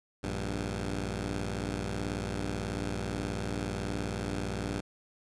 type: tone pair together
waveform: 10% pulse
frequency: 58.27 / 98 Hz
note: A#1 / G2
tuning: 0 / 0 cents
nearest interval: major sixth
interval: 900 cents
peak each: -27 dBFS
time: 0.23-4.81 s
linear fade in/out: 10 ms
effects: resampled to 22050 Hz + 10-bit